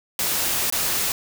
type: noise with dropouts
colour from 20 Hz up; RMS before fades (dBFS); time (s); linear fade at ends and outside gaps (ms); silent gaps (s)
white; -23; 0.19-1.12; 1; 0.701-0.724
effects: none